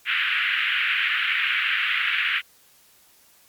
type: band-pass noise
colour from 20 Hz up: white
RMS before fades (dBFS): -23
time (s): 0.05-2.42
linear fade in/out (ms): 50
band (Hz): 1400 to 3000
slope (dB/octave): 48
effects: white hiss -56 dBFS RMS until 3.48 s + MP3 96 kbps